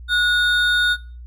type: tone pair together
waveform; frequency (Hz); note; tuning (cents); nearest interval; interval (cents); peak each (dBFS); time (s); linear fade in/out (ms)
triangle; 1457 / 3671; F#6 / A#7; -27 / -27; octave + major third; 1600; -15 / -19; 0.08-0.97; 50
effects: noise-tail reverb RT60 0.4 s tail -21 dB re dry + added 60 Hz sine -34 dBFS peak until 1.26 s